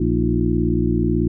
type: harmonic tone with a mistuned harmonic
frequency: 58.27 Hz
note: A#1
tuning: in tune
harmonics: 1 / 2 / 3 / 4 / 5 / 6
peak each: -23 / -23 / -23 / -23 / -23 / -23 dBFS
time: 0-1.28 s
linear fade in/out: 5 ms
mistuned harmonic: 5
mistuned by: +100 cents
effects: none